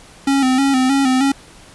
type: tone with vibrato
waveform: square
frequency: 266.4 Hz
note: C4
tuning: 31 cents sharp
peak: -13 dBFS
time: 0.27-1.32 s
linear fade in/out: 5 ms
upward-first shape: square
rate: 3.2 Hz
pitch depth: 56 cents each way
effects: pink hiss -43 dBFS RMS until 1.74 s + resampled to 24000 Hz